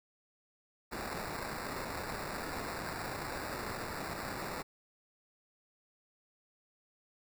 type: noise with sample-and-hold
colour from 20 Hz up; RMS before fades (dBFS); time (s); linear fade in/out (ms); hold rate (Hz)
blue; -40; 0.91-4.63; 20; 3150
effects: none